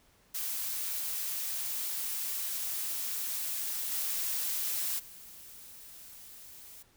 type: noise with level steps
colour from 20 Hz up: blue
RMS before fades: -35 / -33 / -50 dBFS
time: 0.34-6.83 s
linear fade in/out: 10 ms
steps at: 3.91 / 4.98 s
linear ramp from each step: 20 ms
effects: pink hiss -65 dBFS RMS until 6.96 s